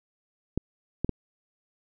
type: clicks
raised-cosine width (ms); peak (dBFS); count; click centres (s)
3; -13; 3; 0.576 / 1.046 / 1.093
effects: none